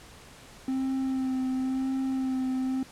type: tone with vibrato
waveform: triangle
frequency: 262.1 Hz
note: C4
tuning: 3 cents sharp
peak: -24 dBFS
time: 0.68-2.83 s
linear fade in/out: 2 ms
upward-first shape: sine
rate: 0.96 Hz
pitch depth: 21 cents each way
effects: pink hiss -50 dBFS RMS until 2.91 s + low-pass 10000 Hz 12 dB/octave